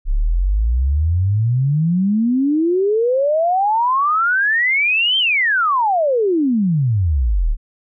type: exponential two-way sweep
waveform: sine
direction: up then down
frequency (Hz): 32.7 to 3181 to 32.7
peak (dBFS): -13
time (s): 0.05-7.57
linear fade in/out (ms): 50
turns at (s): 5.18
effects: none